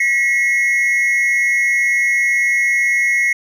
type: tone pair together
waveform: triangle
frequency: 1930 / 2168 Hz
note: B6 / C#7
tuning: -40 / -39 cents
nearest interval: major second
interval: 201 cents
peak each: -15 / -13 dBFS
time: 0-3.33 s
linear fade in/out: 5 ms
effects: none